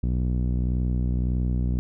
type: tone with low-pass filter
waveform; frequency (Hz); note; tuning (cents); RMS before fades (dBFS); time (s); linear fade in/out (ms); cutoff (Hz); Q
sawtooth; 61.74; B1; 0; -24; 0.03-1.79; 0; 220; 1.2
effects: none